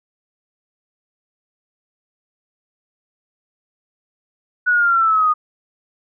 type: exponential sweep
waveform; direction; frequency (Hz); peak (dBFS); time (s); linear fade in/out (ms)
sine; down; 1480 to 1225; -12; 4.66-5.34; 20
effects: none

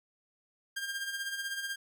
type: tone with tremolo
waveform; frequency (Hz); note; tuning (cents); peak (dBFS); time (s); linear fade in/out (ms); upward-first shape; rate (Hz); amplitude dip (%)
sawtooth; 1603; G6; +38; -29; 0.76-1.76; 10; sine; 16; 55
effects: none

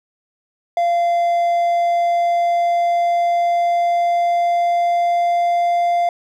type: tone with pitch glide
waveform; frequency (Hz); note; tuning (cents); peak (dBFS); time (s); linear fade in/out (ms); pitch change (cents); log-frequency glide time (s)
triangle; 690 to 695.2; F5 to F5; -21 to -8; -12; 0.77-6.09; 2; +13; 1.38-5.94
effects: none

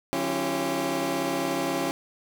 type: tone cluster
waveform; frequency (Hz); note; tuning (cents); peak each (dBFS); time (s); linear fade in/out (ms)
20% pulse; 152.9 / 187.7 / 275.4 / 339.7 / 391.9; D#3 / F#3 / C#4 / F4 / G4; -30 / +25 / -11 / -48 / 0; -33 / -32 / -24 / -25 / -30; 0.13-1.91; 0
effects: none

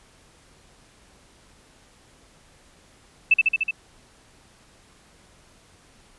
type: tone with echo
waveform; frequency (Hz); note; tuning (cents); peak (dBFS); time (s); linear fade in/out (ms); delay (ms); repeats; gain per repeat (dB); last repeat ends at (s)
sine; 2637; E7; 0; -11; 3.31-3.34; 5; 74; 5; -2; 3.71
effects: pink hiss -55 dBFS RMS until 6.18 s + resampled to 24000 Hz

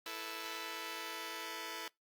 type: chord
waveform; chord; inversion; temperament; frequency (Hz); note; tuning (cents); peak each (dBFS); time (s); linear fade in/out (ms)
5% pulse; E suspended fourth; none; just; 329.6 / 439.5 / 494.4; E4 / A4 / B4; 0 / -2 / +2; -35 / -33 / -37; 0.06-1.88; 2
effects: noise-tail reverb RT60 0.2 s tail -26 dB re dry + Opus 24 kbps

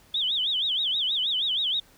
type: tone with vibrato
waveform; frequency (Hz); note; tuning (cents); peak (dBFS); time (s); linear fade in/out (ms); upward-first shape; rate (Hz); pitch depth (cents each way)
sine; 3369; G#7; +24; -23; 0.14-1.8; 5; sine; 6.3; 220
effects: pink hiss -57 dBFS RMS until 1.97 s

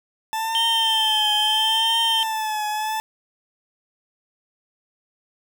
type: tone with vibrato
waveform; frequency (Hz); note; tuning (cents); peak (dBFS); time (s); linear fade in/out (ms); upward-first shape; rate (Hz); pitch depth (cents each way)
40% pulse; 880; A5; 0; -22; 0.33-3; 0; triangle; 0.75; 74
type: tone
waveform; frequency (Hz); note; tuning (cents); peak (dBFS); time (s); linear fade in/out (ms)
triangle; 3136; G7; 0; -17; 0.55-2.23; 0
effects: none

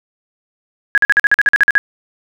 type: tone bursts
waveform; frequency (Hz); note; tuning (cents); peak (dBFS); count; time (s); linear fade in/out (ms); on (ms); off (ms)
sine; 1661; G#6; 0; -6; 12; 0.95-1.78; 0; 27; 46
effects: none

